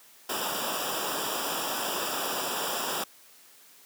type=noise with comb filter; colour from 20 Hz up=pink; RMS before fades=-31 dBFS; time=0.29-3.04 s; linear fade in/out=5 ms; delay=0.47 ms; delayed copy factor=-0.85; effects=white hiss -55 dBFS RMS until 3.85 s + high-pass 200 Hz 12 dB/octave